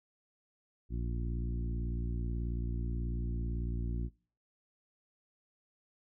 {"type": "harmonic tone with a mistuned harmonic", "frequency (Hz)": 58.27, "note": "A#1", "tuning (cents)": 0, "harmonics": [1, 2, 3, 4, 5, 6], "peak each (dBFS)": [-34, -40, -44, -46, -48, -50], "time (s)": [0.89, 4.1], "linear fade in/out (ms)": 50, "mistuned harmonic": 1, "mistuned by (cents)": -19, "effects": ["noise-tail reverb RT60 0.4 s tail -22 dB re dry"]}